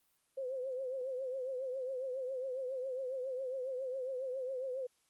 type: tone with vibrato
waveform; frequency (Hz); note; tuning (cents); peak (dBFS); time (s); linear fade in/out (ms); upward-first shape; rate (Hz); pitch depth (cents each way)
sine; 519; C5; -14; -36; 0.37-4.87; 10; triangle; 7.3; 92
effects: white hiss -75 dBFS RMS until 5.09 s + Opus 32 kbps